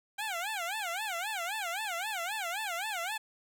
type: tone with vibrato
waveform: 15% pulse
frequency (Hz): 770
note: G5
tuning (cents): -31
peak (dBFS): -27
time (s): 0.18-3.18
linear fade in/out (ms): 10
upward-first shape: sine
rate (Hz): 3.8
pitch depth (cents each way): 240
effects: none